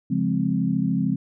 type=chord; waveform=sine; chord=Db major seventh; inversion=none; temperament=equal; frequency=138.59 / 174.61 / 207.7 / 261.6 Hz; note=Db3 / F3 / Ab3 / C4; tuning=0 / 0 / 0 / 0 cents; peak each=-28 / -24 / -25 / -25 dBFS; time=0.1-1.16 s; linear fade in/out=10 ms; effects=none